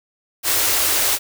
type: band-stop noise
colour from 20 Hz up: white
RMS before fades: -18 dBFS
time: 0.43-1.19 s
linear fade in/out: 50 ms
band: 110 to 270 Hz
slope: 48 dB/octave
effects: none

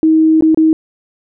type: tone with dropouts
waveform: sine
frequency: 317.3 Hz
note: D#4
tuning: 34 cents sharp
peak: -6 dBFS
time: 0.03-0.73 s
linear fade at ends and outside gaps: 1 ms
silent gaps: 0.409-0.423 / 0.546-0.574 s
effects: none

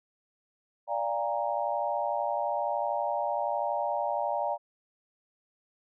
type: chord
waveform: sine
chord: Bb dominant seventh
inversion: first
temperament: equal with one note detuned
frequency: 587.3 / 698.5 / 811.2 / 932.3 Hz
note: D5 / F5 / Ab5 / Bb5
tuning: 0 / 0 / -41 / 0 cents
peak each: -32 / -33 / -33 / -33 dBFS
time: 0.87-4.58 s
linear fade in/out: 50 ms
effects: none

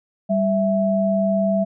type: tone pair together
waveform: sine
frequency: 196.22 / 660 Hz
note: G3 / E5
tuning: +2 / +2 cents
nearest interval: octave + major sixth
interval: 2100 cents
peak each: -19 dBFS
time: 0.29-1.65 s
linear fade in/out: 20 ms
effects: none

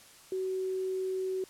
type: tone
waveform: sine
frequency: 376.4 Hz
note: F#4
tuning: 30 cents sharp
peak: -30 dBFS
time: 0.32-1.44 s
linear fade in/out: 2 ms
effects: white hiss -55 dBFS RMS until 1.49 s + low-pass 11000 Hz 12 dB/octave

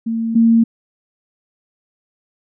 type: tone pair in turn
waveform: sine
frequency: 227.2 / 228.8 Hz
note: A#3 / A#3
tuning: -44 / -32 cents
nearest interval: unison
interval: 12 cents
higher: second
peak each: -17 / -8 dBFS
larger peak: second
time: 0.06-0.35 / 0.35-0.64 s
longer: neither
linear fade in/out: 10 ms
effects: none

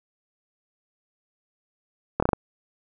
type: slowing click train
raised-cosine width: 1 ms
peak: -6 dBFS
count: 5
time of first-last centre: 2.2-2.332 s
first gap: 25 ms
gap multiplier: 1.19
effects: none

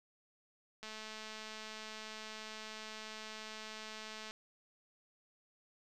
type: click train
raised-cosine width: 0.2 ms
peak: -30 dBFS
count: 756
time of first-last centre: 0.83-4.309 s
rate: 217 Hz
effects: none

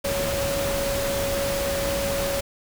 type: tone in noise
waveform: sine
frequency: 557 Hz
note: C#5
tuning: 8 cents sharp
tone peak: -25 dBFS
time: 0.04-2.41 s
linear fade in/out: 10 ms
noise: pink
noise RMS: -28 dBFS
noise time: 0.04-2.41 s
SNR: 0 dB
effects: none

